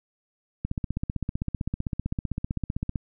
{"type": "click train", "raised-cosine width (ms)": 5, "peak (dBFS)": -15, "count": 37, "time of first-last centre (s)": [0.65, 2.958], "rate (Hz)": 15.6, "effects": []}